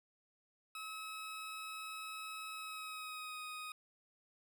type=tone with pitch glide; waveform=20% pulse; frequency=1287 to 1249.6 Hz; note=E6 to D#6; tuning=-42 to +7 cents; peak=-39 dBFS; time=0.75-3.72 s; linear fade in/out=2 ms; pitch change=-51 cents; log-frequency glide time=2.53-3.41 s; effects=none